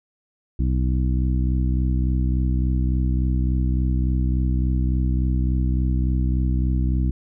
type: harmonic tone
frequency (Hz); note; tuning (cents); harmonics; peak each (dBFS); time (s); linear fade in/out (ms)
63.5; B1; +49; 1 / 2 / 3 / 4 / 5; -19 / -25 / -29 / -31 / -33; 0.59-7.11; 5
effects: none